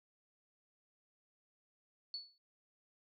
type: tone with exponential decay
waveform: sine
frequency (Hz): 4435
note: C#8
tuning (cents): 0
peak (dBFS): -37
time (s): 2.14-2.38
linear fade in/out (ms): 1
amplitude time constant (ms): 51
effects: none